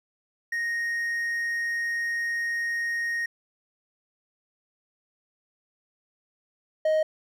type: tone pair in turn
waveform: triangle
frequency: 1864.7 / 625.2 Hz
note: A#6 / D#5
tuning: 0 / +8 cents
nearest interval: octave + perfect fifth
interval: 1892 cents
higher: first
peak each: -24 / -18 dBFS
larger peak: second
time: 0.52-3.26 / 6.85-7.03 s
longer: first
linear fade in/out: 5 ms
effects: none